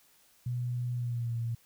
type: tone with pitch glide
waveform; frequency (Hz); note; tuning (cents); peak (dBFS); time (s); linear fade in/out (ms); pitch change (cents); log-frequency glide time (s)
sine; 122.6 to 116.39; B2 to A#2; -12 to -2; -30; 0.46-1.55; 5; -90; 0.93-1.36
effects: white hiss -64 dBFS RMS until 1.65 s